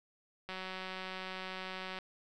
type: click train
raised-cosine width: 0.3 ms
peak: -26 dBFS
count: 281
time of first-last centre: 0.49-1.987 s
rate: 187 Hz
effects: none